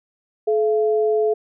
sine tone pair together, 429.8 / 680 Hz, A4 / F5, -41 / -46 cents, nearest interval minor sixth, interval 795 cents, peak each -16 / -24 dBFS, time 0.47-1.34 s, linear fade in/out 10 ms, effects none

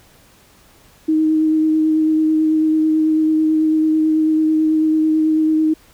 sine tone with vibrato, 313.3 Hz, D#4, 12 cents sharp, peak -12 dBFS, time 1.08-5.74 s, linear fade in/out 10 ms, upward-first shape sine, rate 9.1 Hz, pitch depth 13 cents each way, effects pink hiss -50 dBFS RMS until 5.93 s

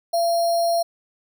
sine tone with sample-and-hold, 680 Hz, F5, 46 cents flat, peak -17 dBFS, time 0.13-0.83 s, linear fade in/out 10 ms, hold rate 4900 Hz, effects none

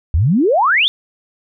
sine exponential sweep, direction up, 69.3 to 3673 Hz, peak -10 dBFS, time 0.14-0.88 s, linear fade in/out 0 ms, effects none

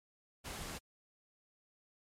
pink noise, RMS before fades -44 dBFS, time 0.44-0.79 s, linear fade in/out 20 ms, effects low-pass 12000 Hz 12 dB/octave + MP3 64 kbps

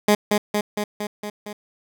15% pulse tone with echo, 208.3 Hz, G#3, 5 cents sharp, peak -7 dBFS, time 0.08-0.15 s, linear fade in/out 5 ms, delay 230 ms, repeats 6, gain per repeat -3 dB, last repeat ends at 1.53 s, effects none

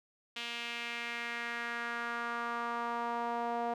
sawtooth tone with band-pass filter sweep, 235.9 Hz, A#3, 21 cents sharp, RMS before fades -37 dBFS, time 0.36-3.74 s, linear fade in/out 5 ms, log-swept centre 3000 to 740 Hz, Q 2.5, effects none

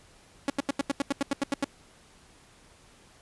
sawtooth tone bursts, 279.1 Hz, C#4, 12 cents sharp, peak -20 dBFS, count 12, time 0.48-1.644 s, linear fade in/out 2 ms, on 20 ms, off 84 ms, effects pink hiss -57 dBFS RMS until 3.21 s + resampled to 24000 Hz

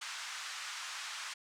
pink band-pass noise, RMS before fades -43 dBFS, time 0.01-1.34 s, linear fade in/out 10 ms, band 1100 to 7700 Hz, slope 24 dB/octave, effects none

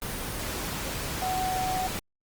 sine tone in noise, 746 Hz, F#5, 14 cents sharp, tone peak -27 dBFS, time 1.22-1.87 s, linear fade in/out 0 ms, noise pink, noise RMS -33 dBFS, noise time 0.02-1.99 s, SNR +3 dB, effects Opus 24 kbps

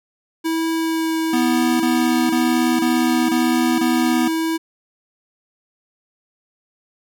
square tone with vibrato, 324.6 Hz, E4, 27 cents flat, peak -19 dBFS, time 0.44-4.58 s, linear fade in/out 20 ms, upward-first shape triangle, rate 1 Hz, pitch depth 10 cents each way
square tone bursts, 246.9 Hz, B3, in tune, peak -18 dBFS, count 6, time 1.33-4.28 s, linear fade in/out 5 ms, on 470 ms, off 26 ms
effects none

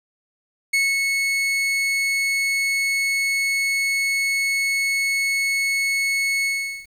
40% pulse tone with ADSR envelope, 2200 Hz, C#7, 14 cents flat, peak -15 dBFS, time 0.73-6.87 s, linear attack 9 ms, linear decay 220 ms, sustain -3 dB, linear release 420 ms, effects low-pass 11000 Hz 12 dB/octave + 8-bit

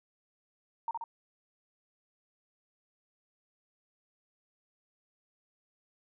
sine tone with echo, 921 Hz, A#5, 21 cents flat, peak -30 dBFS, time 0.88-0.91 s, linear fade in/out 2 ms, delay 65 ms, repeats 2, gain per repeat -3 dB, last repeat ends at 1.04 s, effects none

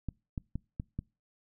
clicks, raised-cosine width 5 ms, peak -22 dBFS, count 5, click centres 0.087 / 0.378 / 0.556 / 0.799 / 0.99 s, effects noise-tail reverb RT60 0.3 s tail -26 dB re dry

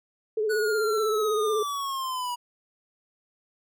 sine tone with vibrato, 430.1 Hz, A4, 39 cents flat, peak -23 dBFS, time 0.37-1.63 s, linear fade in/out 5 ms, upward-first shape sine, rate 16 Hz, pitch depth 57 cents each way
square linear sweep, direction down, 1480 to 963 Hz, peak -29 dBFS, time 0.49-2.36 s, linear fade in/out 20 ms
effects none

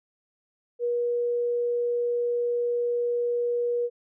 sine tone, 480 Hz, B4, 49 cents flat, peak -23 dBFS, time 0.79-3.9 s, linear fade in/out 50 ms, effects none

